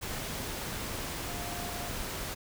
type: tone in noise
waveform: sine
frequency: 702 Hz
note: F5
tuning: 9 cents sharp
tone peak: -43 dBFS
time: 1.28-1.9 s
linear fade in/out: 20 ms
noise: pink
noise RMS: -37 dBFS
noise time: 0.01-2.35 s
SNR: -9 dB
effects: none